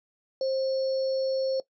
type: tone with sample-and-hold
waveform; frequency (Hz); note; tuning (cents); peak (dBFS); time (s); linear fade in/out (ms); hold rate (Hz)
sine; 530; C5; +22; -24; 0.41-1.6; 2; 4900
effects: noise-tail reverb RT60 0.1 s tail -18 dB re dry + resampled to 16000 Hz